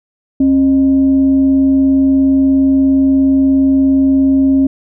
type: tone with frequency modulation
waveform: sine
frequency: 270 Hz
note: C#4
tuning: 45 cents flat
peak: -7 dBFS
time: 0.4-4.67 s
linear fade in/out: 5 ms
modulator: 343 Hz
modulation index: 0.21
effects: none